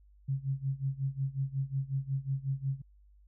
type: tone with tremolo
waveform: sine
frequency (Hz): 135.7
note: C#3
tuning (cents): -36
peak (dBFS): -27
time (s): 0.28-2.82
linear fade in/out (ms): 10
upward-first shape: sine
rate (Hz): 5.5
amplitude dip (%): 90
effects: added 50 Hz sine -57 dBFS peak until 3.27 s